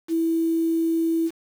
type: tone with quantisation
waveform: sine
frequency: 328.7 Hz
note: E4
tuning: 5 cents flat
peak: -19 dBFS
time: 0.08-1.31 s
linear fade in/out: 50 ms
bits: 7
effects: none